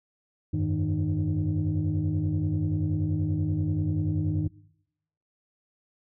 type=tone cluster; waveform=sine; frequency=89 / 99.4 / 155.6 / 305.4 Hz; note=F2 / G2 / D#3 / D#4; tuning=+33 / +25 / 0 / -32 cents; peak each=-30 / -27 / -27 / -30 dBFS; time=0.53-4.48 s; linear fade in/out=10 ms; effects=noise-tail reverb RT60 0.8 s tail -22 dB re dry + tanh soft clip ceiling -18 dBFS